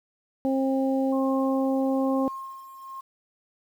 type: harmonic tone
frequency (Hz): 267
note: C4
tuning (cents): +35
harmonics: 1 / 2 / 3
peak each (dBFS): -23 / -27 / -33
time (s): 0.45-2.28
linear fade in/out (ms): 0
type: tone with tremolo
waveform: sine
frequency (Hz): 1069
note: C6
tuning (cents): +37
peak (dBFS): -32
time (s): 1.12-3.01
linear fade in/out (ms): 10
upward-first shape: sine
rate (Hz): 1.1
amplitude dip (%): 70
effects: 9-bit